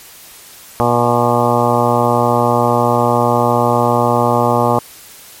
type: harmonic tone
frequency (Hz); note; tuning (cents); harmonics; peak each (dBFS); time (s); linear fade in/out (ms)
120; B2; -49; 1 / 2 / 3 / 4 / 5 / 6 / 7 / 8 / 9 / 10; -19 / -19 / -22 / -18 / -18 / -20 / -17 / -23 / -19 / -23; 0.8-4.79; 0
effects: white hiss -38 dBFS RMS until 5.4 s + MP3 64 kbps